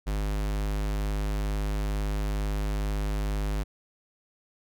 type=tone; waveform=square; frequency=51.1 Hz; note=G#1; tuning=27 cents flat; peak=-27 dBFS; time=0.06-3.64 s; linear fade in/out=20 ms; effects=none